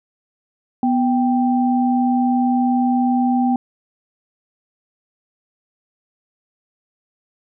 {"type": "tone pair together", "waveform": "sine", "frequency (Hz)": [246.9, 784], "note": ["B3", "G5"], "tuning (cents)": [0, 0], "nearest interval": "octave + minor sixth", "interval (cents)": 2000, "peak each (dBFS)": [-15, -20], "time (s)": [0.83, 3.56], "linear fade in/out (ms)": 2, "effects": []}